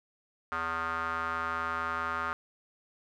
square tone with band-pass filter, 82.41 Hz, E2, in tune, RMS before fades -33 dBFS, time 0.52-2.33 s, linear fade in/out 0 ms, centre 1300 Hz, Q 5.6, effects none

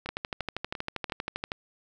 two click trains, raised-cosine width 0.3 ms, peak -20 / -15 dBFS, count 4 / 19, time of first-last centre 0.06-1.098 / 0.09-1.519 s, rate 2.89 / 12.6 Hz, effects none

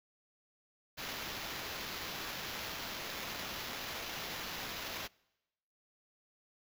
white noise with sample-and-hold, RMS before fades -42 dBFS, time 0.97-5.08 s, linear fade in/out 20 ms, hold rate 8820 Hz, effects noise-tail reverb RT60 1.0 s tail -26 dB re dry

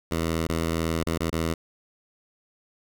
10% pulse tone with dropouts, 82 Hz, E2, 9 cents flat, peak -16 dBFS, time 0.11-1.54 s, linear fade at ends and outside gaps 5 ms, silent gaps 0.47-0.489 / 1.036-1.066 / 1.178-1.204 / 1.302-1.327 s, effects none

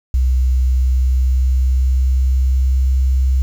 sine tone with pitch glide, 63.7 to 65.26 Hz, C2 to C2, -46 to -4 cents, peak -11 dBFS, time 0.14-3.42 s, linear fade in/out 0 ms, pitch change +42 cents, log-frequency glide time 0.57-2.91 s, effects 7-bit

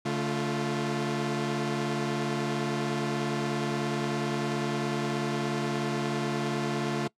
sawtooth tone cluster, 142.9 / 219.3 / 348.8 Hz, D3 / A3 / F4, -47 / -6 / -2 cents, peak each -28 dBFS, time 0.05-7.08 s, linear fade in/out 10 ms, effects noise-tail reverb RT60 0.1 s tail -22 dB re dry + low-pass 7000 Hz 12 dB/octave

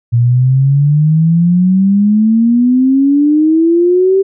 sine exponential sweep, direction up, 116.54 to 392 Hz, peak -6 dBFS, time 0.12-4.23 s, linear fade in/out 20 ms, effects none

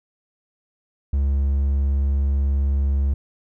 triangle tone, 69.3 Hz, C#2, in tune, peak -15 dBFS, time 1.13-3.14 s, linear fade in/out 5 ms, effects none

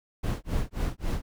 brown noise with tremolo, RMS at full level -26 dBFS, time 0.23-1.22 s, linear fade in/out 10 ms, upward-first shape sine, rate 3.7 Hz, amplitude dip 100%, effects none

